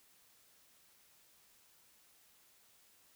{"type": "silence", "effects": ["white hiss -67 dBFS RMS until 3.15 s"]}